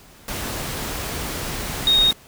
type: tone in noise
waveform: sine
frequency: 3729 Hz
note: A#7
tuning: in tune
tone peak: -13 dBFS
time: 1.87-2.11 s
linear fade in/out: 2 ms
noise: pink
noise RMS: -28 dBFS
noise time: 0.28-2.13 s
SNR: +12 dB
effects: pink hiss -48 dBFS RMS until 2.27 s